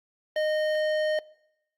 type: tone with hard clipping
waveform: sine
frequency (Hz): 616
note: D#5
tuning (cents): -17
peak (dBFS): -25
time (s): 0.36-1.19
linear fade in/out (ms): 2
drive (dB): 12
effects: noise-tail reverb RT60 0.8 s tail -22 dB re dry + Opus 24 kbps